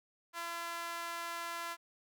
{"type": "tone with high-pass filter", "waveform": "sawtooth", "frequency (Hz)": 339.3, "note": "F4", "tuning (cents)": -50, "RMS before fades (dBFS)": -41, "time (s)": [0.33, 1.77], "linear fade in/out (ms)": 50, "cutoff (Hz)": 1100, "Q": 1.7, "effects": []}